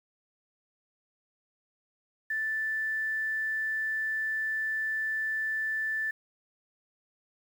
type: tone with quantisation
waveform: sine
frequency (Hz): 1760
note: A6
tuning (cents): 0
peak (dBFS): -28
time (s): 2.3-6.11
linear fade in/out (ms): 5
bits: 9
effects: none